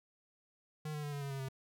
square tone with pitch steps, 153.1 / 149.6 / 146.19 / 142.85 / 139.58 / 136.4 / 133.28 Hz, D#3 / D3 / D3 / D3 / C#3 / C#3 / C3, -28 / +32 / -8 / -48 / +12 / -28 / +32 cents, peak -39 dBFS, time 0.85-1.487 s, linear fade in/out 5 ms, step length 91 ms, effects none

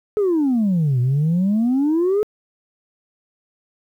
sine exponential two-way sweep, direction down then up, 432.7 to 120.5 to 432.7 Hz, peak -13 dBFS, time 0.17-2.23 s, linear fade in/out 0 ms, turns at 1 s, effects tanh soft clip ceiling -13 dBFS + 9-bit

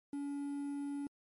triangle tone with quantisation, 283.9 Hz, C#4, 41 cents sharp, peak -35 dBFS, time 0.13-1.07 s, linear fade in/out 2 ms, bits 10, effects MP3 48 kbps

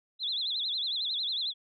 sine tone with vibrato, 3729 Hz, A#7, in tune, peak -29 dBFS, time 0.19-1.54 s, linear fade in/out 50 ms, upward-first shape sine, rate 11 Hz, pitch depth 190 cents each way, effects none

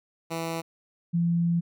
10% pulse / sine tone pair in turn, 164.81 / 170.23 Hz, E3 / F3, 0 / -44 cents, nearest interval minor second, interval 56 cents, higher second, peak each -21 dBFS, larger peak neither, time 0.3-0.62 / 1.13-1.61 s, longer second, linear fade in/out 20 ms, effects none

